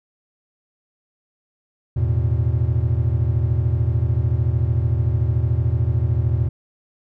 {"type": "chord", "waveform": "triangle", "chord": "E suspended fourth", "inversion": "none", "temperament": "equal", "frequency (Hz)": [82.41, 110, 123.47], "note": ["E2", "A2", "B2"], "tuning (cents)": [0, 0, 0], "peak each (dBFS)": -19, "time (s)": [1.96, 6.49], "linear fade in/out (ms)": 10, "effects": []}